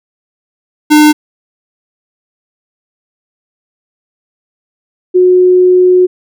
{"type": "tone pair in turn", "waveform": ["square", "sine"], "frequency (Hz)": [301.9, 364.5], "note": ["D4", "F#4"], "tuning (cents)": [48, -26], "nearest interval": "minor third", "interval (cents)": 326, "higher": "second", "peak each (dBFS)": -3, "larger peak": "neither", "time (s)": [[0.9, 1.13], [5.14, 6.07]], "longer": "second", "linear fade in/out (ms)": 20, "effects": []}